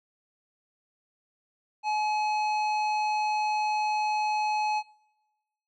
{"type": "tone with tanh clipping", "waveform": "sine", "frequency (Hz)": 850, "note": "G#5", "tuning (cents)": 40, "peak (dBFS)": -27, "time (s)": [1.83, 4.83], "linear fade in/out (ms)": 50, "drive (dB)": 16, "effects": ["noise-tail reverb RT60 1.0 s tail -23 dB re dry", "low-pass 6000 Hz 12 dB/octave"]}